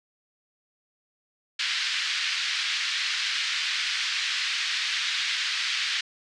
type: band-pass noise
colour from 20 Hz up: white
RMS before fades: -28 dBFS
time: 1.59-6.01 s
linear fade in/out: 5 ms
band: 1600 to 4500 Hz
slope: 24 dB/octave
effects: resampled to 22050 Hz